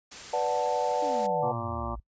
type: noise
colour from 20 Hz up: white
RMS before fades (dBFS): -42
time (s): 0.11-1.27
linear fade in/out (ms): 10
type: chord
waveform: sine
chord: B minor seventh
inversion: none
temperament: equal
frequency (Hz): 493.9 / 587.3 / 740 / 880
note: B4 / D5 / F#5 / A5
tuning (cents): 0 / 0 / 0 / 0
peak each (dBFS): -30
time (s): 0.33-1.52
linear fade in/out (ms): 5
type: exponential sweep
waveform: sine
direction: down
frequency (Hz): 311.1 to 52.8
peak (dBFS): -36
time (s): 1.02-2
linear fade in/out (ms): 5
type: harmonic tone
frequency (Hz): 116.54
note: A#2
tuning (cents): 0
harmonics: 1 / 2 / 3 / 5 / 6 / 7 / 8 / 9 / 10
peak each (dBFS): -41 / -39 / -41 / -39 / -42 / -42 / -40 / -41 / -38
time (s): 1.42-1.96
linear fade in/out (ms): 20
effects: noise-tail reverb RT60 0.1 s tail -21 dB re dry + resampled to 16000 Hz